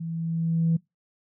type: tone with level ramp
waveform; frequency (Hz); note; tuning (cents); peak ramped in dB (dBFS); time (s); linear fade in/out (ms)
sine; 164.81; E3; 0; -30 to -17; 0-0.77; 10
effects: noise-tail reverb RT60 0.2 s tail -24 dB re dry + tanh soft clip ceiling -15 dBFS